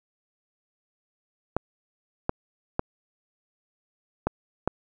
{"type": "clicks", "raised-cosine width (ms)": 1, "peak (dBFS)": -9, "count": 5, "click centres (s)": [1.566, 2.294, 2.794, 4.27, 4.676], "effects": []}